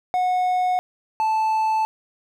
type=tone pair in turn; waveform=triangle; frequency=731 / 876.6 Hz; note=F#5 / A5; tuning=-21 / -7 cents; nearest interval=minor third; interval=314 cents; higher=second; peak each=-16 dBFS; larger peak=neither; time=0.14-0.79 / 1.2-1.85 s; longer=neither; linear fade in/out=0 ms; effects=none